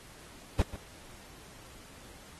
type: noise with echo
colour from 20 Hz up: brown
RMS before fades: -24 dBFS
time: 0.59-0.62 s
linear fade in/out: 2 ms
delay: 140 ms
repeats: 1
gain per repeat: -14 dB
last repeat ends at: 0.76 s
effects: pink hiss -53 dBFS RMS until 2.39 s + AAC 32 kbps